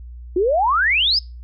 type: exponential sweep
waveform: sine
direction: up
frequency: 341.8 to 5274 Hz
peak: -14 dBFS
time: 0.36-1.19 s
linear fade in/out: 5 ms
effects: noise-tail reverb RT60 0.3 s tail -25 dB re dry + added 60 Hz sine -33 dBFS peak until 1.43 s